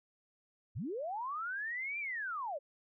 sine linear two-way sweep, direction up then down, 73.42 to 2400 to 518 Hz, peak -36 dBFS, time 0.75-2.59 s, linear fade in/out 20 ms, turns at 1.99 s, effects none

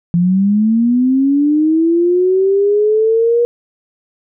sine linear sweep, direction up, 169.8 to 479.1 Hz, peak -9 dBFS, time 0.14-3.45 s, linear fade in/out 0 ms, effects none

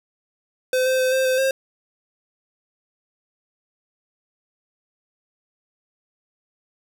square tone with pitch steps, 512 / 519 / 514 / 525 / 516 / 533 Hz, C5 / C5 / C5 / C5 / C5 / C5, -38 / -14 / -31 / +6 / -24 / +32 cents, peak -18 dBFS, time 0.73-1.51 s, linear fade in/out 2 ms, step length 130 ms, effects none

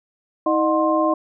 sine tone cluster, 319.2 / 611 / 732 / 1054 Hz, D#4 / D#5 / F#5 / C6, +44 / -32 / -19 / +12 cents, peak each -20 / -20 / -26 / -21 dBFS, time 0.46-1.14 s, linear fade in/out 5 ms, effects none

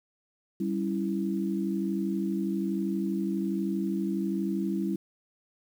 sine chord, C# diminished, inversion second, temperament equal, 196 / 277.2 / 329.6 Hz, G3 / C#4 / E4, 0 / 0 / 0 cents, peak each -29 / -35 / -31 dBFS, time 0.6-4.96 s, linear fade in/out 5 ms, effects 9-bit

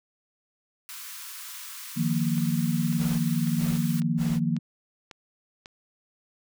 white high-pass noise, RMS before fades -40 dBFS, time 0.89-4 s, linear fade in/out 0 ms, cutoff 960 Hz, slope 96 dB/octave
sine chord, Eb suspended second, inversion none, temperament equal, 155.56 / 174.61 / 233.1 Hz, Eb3 / F3 / Bb3, 0 / 0 / 0 cents, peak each -27 dBFS, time 1.96-4.59 s, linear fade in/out 20 ms
click train, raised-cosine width 0.2 ms, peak -25 dBFS, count 7, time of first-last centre 2.38-5.659 s, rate 1.83 Hz
pink noise bursts, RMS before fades -39 dBFS, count 3, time 2.97-4.4 s, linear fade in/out 50 ms, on 230 ms, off 370 ms
effects none

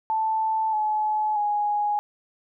sine tone with pitch steps, 880 / 854.9 / 830.6 Hz, A5 / G#5 / G#5, 0 / +50 / 0 cents, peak -21 dBFS, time 0.1-1.99 s, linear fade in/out 0 ms, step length 630 ms, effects none

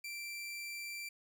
sawtooth tone, 2349 Hz, D7, in tune, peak -38 dBFS, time 0.04-1.09 s, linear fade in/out 5 ms, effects none

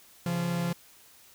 45% pulse tone pair together, 137.57 / 172.9 Hz, C#3 / F3, -13 / -17 cents, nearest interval major third, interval 396 cents, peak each -35 / -28 dBFS, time 0.26-0.73 s, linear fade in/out 2 ms, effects white hiss -56 dBFS RMS until 1.34 s

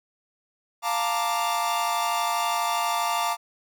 45% pulse chord, Bb major seventh, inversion second, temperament equal, 698.5 / 880 / 932.3 / 1174.7 Hz, F5 / A5 / Bb5 / D6, 0 / 0 / 0 / 0 cents, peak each -29 / -30 / -29 / -28 dBFS, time 0.82-3.37 s, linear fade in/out 50 ms, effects none

